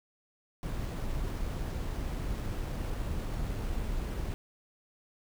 brown noise with sample-and-hold, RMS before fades -34 dBFS, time 0.63-4.34 s, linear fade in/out 0 ms, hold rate 11025 Hz, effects none

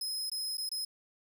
sawtooth tone with dropouts, 5110 Hz, D#8, 45 cents sharp, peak -31 dBFS, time 0.01-0.85 s, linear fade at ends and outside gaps 5 ms, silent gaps 0.299-0.316 / 0.572-0.58 / 0.692-0.715 s, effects none

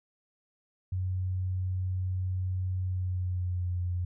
sine tone with pitch glide, 92.5 to 89.14 Hz, F#2 to F2, 0 to +36 cents, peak -28 dBFS, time 0.92-4.05 s, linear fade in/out 5 ms, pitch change -64 cents, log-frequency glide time 2.82-3.79 s, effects none

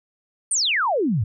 sine exponential sweep, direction down, 9540 to 92.9 Hz, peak -18 dBFS, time 0.51-1.24 s, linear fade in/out 5 ms, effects none

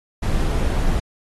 brown noise, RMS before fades -19 dBFS, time 0.22-1 s, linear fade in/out 10 ms, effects AAC 32 kbps

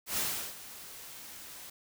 white noise with ADSR envelope, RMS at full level -31 dBFS, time 0.06-1.7 s, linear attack 110 ms, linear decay 370 ms, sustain -16 dB, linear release 5 ms, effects none

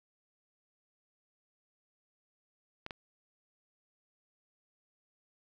clicks, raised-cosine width 0.3 ms, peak -24 dBFS, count 2, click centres 2.864 / 2.908 s, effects 10-bit

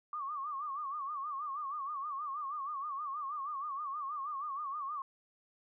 sine tone with vibrato, 1149 Hz, D6, 38 cents flat, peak -36 dBFS, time 0.13-5.02 s, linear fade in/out 2 ms, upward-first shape sine, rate 6.3 Hz, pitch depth 120 cents each way, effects none

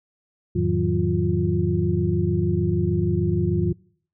sine tone cluster, 86.8 / 106.9 / 156.8 / 183.4 / 351.6 Hz, F2 / A2 / D#3 / F#3 / F4, -10 / -49 / +14 / -15 / +12 cents, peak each -25 dBFS, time 0.55-3.73 s, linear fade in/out 10 ms, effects noise-tail reverb RT60 0.6 s tail -25 dB re dry

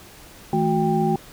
sine tone cluster, 162.1 / 217.5 / 366.6 / 791 Hz, E3 / A3 / F#4 / G5, -29 / -20 / -16 / +15 cents, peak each -23 dBFS, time 0.53-1.16 s, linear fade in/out 2 ms, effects pink hiss -45 dBFS RMS until 1.32 s

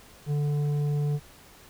sine tone with tanh clipping, 146.5 Hz, D3, 4 cents flat, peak -25 dBFS, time 0.26-1.2 s, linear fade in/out 50 ms, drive 8 dB, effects pink hiss -52 dBFS RMS until 1.69 s

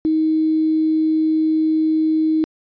sine tone with quantisation, 315 Hz, D#4, 21 cents sharp, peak -14 dBFS, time 0.05-2.44 s, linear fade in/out 0 ms, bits 7, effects resampled to 11025 Hz

